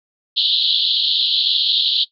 white band-pass noise, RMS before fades -17 dBFS, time 0.36-2.05 s, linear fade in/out 20 ms, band 3100 to 4300 Hz, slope 96 dB/octave, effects noise-tail reverb RT60 0.1 s tail -17 dB re dry

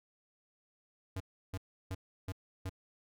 square tone bursts, 94.1 Hz, F#2, 30 cents sharp, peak -37 dBFS, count 5, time 1.16-2.695 s, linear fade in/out 5 ms, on 43 ms, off 330 ms, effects none

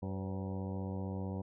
harmonic tone with a mistuned harmonic, 95.4 Hz, G2, 47 cents flat, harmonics 1 / 2 / 3 / 4 / 5 / 6 / 7 / 8 / 9 / 10, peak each -39 / -40 / -47 / -49 / -48 / -52 / -57 / -54 / -56 / -55 dBFS, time 0.02-1.42 s, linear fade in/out 10 ms, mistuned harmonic 5, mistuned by +60 cents, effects none

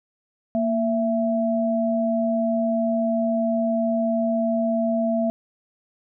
sine tone pair together, 231.9 / 665.1 Hz, A#3 / E5, -9 / +15 cents, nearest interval octave + tritone, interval 1824 cents, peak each -22 dBFS, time 0.55-5.3 s, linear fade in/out 0 ms, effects none

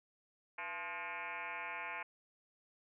sine tone with frequency modulation, 1613 Hz, G6, 49 cents sharp, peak -40 dBFS, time 0.58-2.03 s, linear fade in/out 5 ms, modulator 187 Hz, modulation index 4.8, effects none

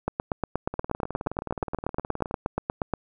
two click trains, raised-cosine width 1 ms, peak -11 / -18 dBFS, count 25 / 31, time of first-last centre 0.08-2.937 / 0.74-2.311 s, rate 8.4 / 19.1 Hz, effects none

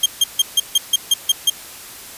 sawtooth tone bursts, 3200 Hz, G7, 35 cents sharp, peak -7 dBFS, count 9, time 0.03-1.5 s, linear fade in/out 5 ms, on 30 ms, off 150 ms, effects white hiss -36 dBFS RMS until 2.17 s + resampled to 32000 Hz

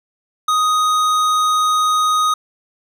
sine tone with tanh clipping, 1248 Hz, D#6, 5 cents sharp, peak -15 dBFS, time 0.48-2.34 s, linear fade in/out 5 ms, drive 16 dB, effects none

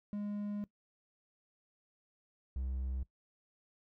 triangle tone pair in turn, 206 / 64.89 Hz, G#3 / C2, -14 / -14 cents, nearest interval octave + minor sixth, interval 2000 cents, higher first, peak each -34 / -33 dBFS, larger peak second, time 0.13-0.64 / 2.56-3.03 s, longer first, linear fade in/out 0 ms, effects noise-tail reverb RT60 0.1 s tail -19 dB re dry

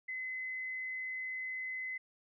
sine tone, 2036 Hz, C7, 48 cents flat, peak -37 dBFS, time 0.08-1.98 s, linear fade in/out 10 ms, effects none

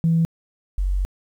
sine tone pair in turn, 164.81 / 46.85 Hz, E3 / F#1, 0 / +22 cents, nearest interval octave + minor seventh, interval 2178 cents, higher first, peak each -14 / -18 dBFS, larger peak first, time 0.04-0.25 / 0.78-1.05 s, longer second, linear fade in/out 0 ms, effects tanh soft clip ceiling -10 dBFS + 9-bit

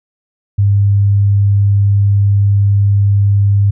sine tone, 100.6 Hz, G2, 45 cents sharp, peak -7 dBFS, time 0.58-3.71 s, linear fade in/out 10 ms, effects none

